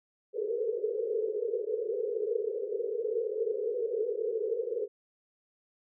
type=band-pass noise; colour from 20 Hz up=white; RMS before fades=-32 dBFS; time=0.33-4.88 s; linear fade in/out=50 ms; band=410 to 480 Hz; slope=96 dB/octave; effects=none